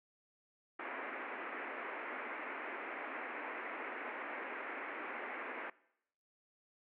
white band-pass noise, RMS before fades -44 dBFS, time 0.79-5.7 s, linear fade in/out 5 ms, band 250 to 2300 Hz, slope 48 dB/octave, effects noise-tail reverb RT60 0.8 s tail -22 dB re dry

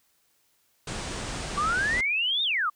pink low-pass noise, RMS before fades -34 dBFS, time 0.87-2.01 s, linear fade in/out 5 ms, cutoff 9400 Hz, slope 96 dB/octave
sine exponential two-way sweep, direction up then down, 1136 to 3740 to 1136 Hz, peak -23 dBFS, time 1.57-2.7 s, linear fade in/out 10 ms, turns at 2.43 s
effects white hiss -68 dBFS RMS until 2.75 s

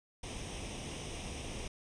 pink noise with comb filter, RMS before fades -42 dBFS, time 0.23-1.68 s, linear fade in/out 5 ms, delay 0.34 ms, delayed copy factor +0.65, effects resampled to 22050 Hz

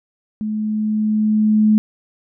sine tone with level ramp, 214.4 Hz, A3, 45 cents flat, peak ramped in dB -20 to -9 dBFS, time 0.41-1.78 s, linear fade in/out 0 ms, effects none

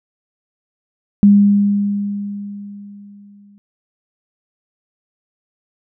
sine tone with exponential decay, 202.6 Hz, G#3, 43 cents flat, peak -4 dBFS, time 1.23-3.58 s, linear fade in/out 0 ms, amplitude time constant 510 ms, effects none

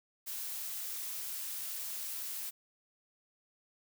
blue noise, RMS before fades -40 dBFS, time 0.26-2.51 s, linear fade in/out 20 ms, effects none

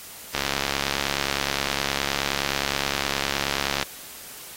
click train, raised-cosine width 0.2 ms, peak -6 dBFS, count 243, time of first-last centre 0.35-3.827 s, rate 69.6 Hz, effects white hiss -41 dBFS RMS until 4.56 s + AAC 48 kbps

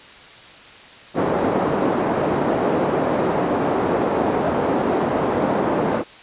pink band-pass noise, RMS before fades -20 dBFS, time 1.14-6.04 s, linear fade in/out 50 ms, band 260 to 790 Hz, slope 12 dB/octave, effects white hiss -42 dBFS RMS until 6.22 s + resampled to 8000 Hz

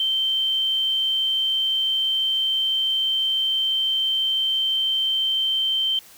sine tone, 3117 Hz, G7, 11 cents flat, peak -19 dBFS, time 0-5.99 s, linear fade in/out 2 ms, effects white hiss -48 dBFS RMS until 6.17 s

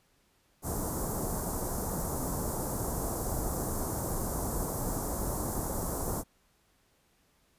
pink band-stop noise, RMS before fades -33 dBFS, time 0.62-6.24 s, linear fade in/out 50 ms, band 1100 to 7100 Hz, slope 24 dB/octave, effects pink hiss -69 dBFS RMS until 7.58 s + resampled to 32000 Hz

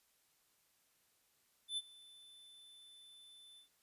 square tone with ADSR envelope, 3520 Hz, A7, in tune, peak -36 dBFS, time 1.68-3.69 s, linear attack 93 ms, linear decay 38 ms, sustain -22 dB, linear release 110 ms, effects white hiss -75 dBFS RMS until 3.82 s + resampled to 32000 Hz

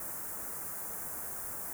white band-stop noise, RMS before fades -40 dBFS, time 0-1.73 s, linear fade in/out 2 ms, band 1600 to 7900 Hz, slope 24 dB/octave, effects none

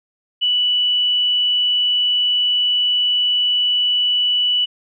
sine tone, 2960 Hz, F#7, in tune, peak -14 dBFS, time 0.41-4.66 s, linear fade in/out 20 ms, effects none

